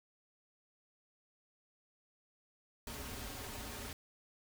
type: noise with comb filter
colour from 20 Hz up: pink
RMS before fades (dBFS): -45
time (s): 2.87-3.93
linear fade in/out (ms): 2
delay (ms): 6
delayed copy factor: -0.75
effects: none